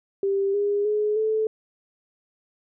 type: tone with pitch steps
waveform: sine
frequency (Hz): 393.9 / 407.6 / 421.7 / 436.3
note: G4 / G#4 / G#4 / A4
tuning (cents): +8 / -32 / +26 / -15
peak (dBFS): -20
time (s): 0.23-1.47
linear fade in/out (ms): 2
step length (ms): 310
effects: none